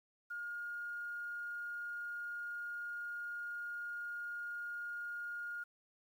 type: tone with quantisation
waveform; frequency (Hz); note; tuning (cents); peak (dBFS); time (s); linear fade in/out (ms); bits
sine; 1423; F6; +32; -40; 0.3-5.64; 10; 11
effects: none